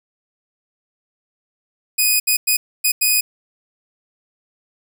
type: tone bursts at uneven times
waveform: 5% pulse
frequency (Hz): 2489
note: D#7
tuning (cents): 0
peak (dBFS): -4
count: 5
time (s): 1.98-2.2 / 2.27-2.37 / 2.47-2.57 / 2.84-2.92 / 3.01-3.21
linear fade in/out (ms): 10
effects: none